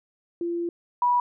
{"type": "tone pair in turn", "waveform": "sine", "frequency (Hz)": [342.8, 975.5], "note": ["F4", "B5"], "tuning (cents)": [-32, -22], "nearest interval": "octave + tritone", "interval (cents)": 1810, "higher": "second", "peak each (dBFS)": [-25, -18], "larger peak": "second", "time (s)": [[0.41, 0.69], [1.02, 1.2]], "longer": "first", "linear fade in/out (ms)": 2, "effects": []}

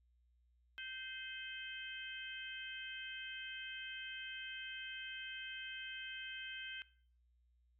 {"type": "harmonic tone with a mistuned harmonic", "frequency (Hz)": 520, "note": "C5", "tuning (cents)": -11, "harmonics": [3, 4, 5, 6], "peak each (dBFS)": [-48, -55, -51, -49], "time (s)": [0.78, 6.82], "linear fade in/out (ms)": 0, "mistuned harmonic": 5, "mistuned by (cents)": -18, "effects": ["noise-tail reverb RT60 0.5 s tail -20 dB re dry", "added 60 Hz sine -70 dBFS peak until 7.79 s"]}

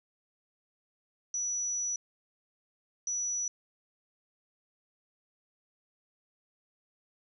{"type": "tone bursts at uneven times", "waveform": "sine", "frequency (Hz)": 5900, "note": "F#8", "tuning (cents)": -6, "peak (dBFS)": -30, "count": 2, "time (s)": [[1.34, 1.96], [3.07, 3.48]], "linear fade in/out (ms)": 2, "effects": []}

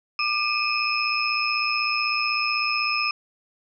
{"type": "tone cluster", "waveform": "sine", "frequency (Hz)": [1194, 2456, 2572, 5170], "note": ["D6", "D#7", "E7", "E8"], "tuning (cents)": [28, -23, -43, -34], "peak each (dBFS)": -27, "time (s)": [0.19, 3.11], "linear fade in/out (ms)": 2, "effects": []}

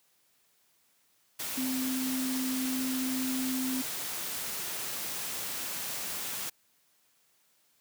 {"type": "tone in noise", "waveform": "sine", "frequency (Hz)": 259.1, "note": "C4", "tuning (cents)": -17, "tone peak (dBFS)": -30, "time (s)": [1.57, 3.82], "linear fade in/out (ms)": 10, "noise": "white", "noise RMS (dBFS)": -36, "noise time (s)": [1.39, 6.5], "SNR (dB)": 3, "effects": ["white hiss -69 dBFS RMS until 7.8 s", "high-pass 100 Hz 12 dB/octave"]}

